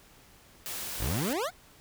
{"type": "noise", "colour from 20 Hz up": "white", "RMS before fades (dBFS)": -37, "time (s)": [0.66, 1.33], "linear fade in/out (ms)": 0}
{"type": "exponential sweep", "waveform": "25% pulse", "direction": "up", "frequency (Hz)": [41.2, 784], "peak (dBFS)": -25, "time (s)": [0.98, 1.51], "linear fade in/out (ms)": 50}
{"effects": ["pink hiss -57 dBFS RMS until 1.8 s"]}